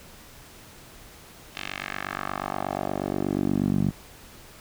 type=tone with band-pass filter sweep; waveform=10% pulse; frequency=48.39 Hz; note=G1; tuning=22 cents flat; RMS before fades=-28 dBFS; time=1.55-3.91 s; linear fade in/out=10 ms; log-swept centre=3000 to 170 Hz; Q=1.8; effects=pink hiss -48 dBFS RMS until 4.6 s